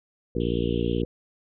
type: harmonic tone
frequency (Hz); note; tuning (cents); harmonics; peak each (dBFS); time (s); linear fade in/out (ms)
58.5; A#1; +7; 1 / 2 / 3 / 4 / 5 / 6 / 7 / 8; -31 / -31 / -31 / -31 / -31 / -31 / -31 / -31; 0.35-1.05; 5
type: band-pass noise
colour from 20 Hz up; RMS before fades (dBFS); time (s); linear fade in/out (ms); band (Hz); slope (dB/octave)
pink; -45; 0.4-1.02; 5; 2800 to 3400; 96
effects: none